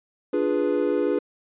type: chord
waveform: triangle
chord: D diminished seventh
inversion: none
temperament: equal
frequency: 293.7 / 349.2 / 415.3 / 493.9 Hz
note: D4 / F4 / Ab4 / Cb5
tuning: 0 / 0 / 0 / 0 cents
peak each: -24 / -25 / -23 / -24 dBFS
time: 0.33-1.19 s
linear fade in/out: 5 ms
effects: resampled to 8000 Hz